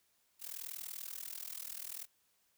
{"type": "noise with amplitude modulation", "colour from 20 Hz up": "blue", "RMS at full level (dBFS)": -41, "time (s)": [0.39, 2.07], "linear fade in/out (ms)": 50, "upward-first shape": "sine", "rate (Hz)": 40.6, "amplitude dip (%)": 95, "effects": ["white hiss -75 dBFS RMS until 2.57 s"]}